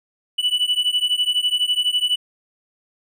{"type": "beating tone pair", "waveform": "triangle", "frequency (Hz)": [2960, 2972], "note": ["F#7", "F#7"], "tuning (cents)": [0, 7], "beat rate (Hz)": 12, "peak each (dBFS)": [-19, -19], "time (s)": [0.38, 2.16], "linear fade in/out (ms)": 10, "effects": []}